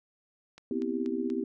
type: click train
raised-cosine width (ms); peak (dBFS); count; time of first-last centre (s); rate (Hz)
0.2; -31; 4; 0.58-1.301; 4.16
type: chord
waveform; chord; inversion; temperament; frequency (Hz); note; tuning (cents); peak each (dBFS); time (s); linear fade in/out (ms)
sine; C major seventh; third; just; 245.3 / 261.6 / 327 / 392.4; B3 / C4 / E4 / G4; -12 / 0 / -14 / +2; -34; 0.71-1.44; 2
effects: none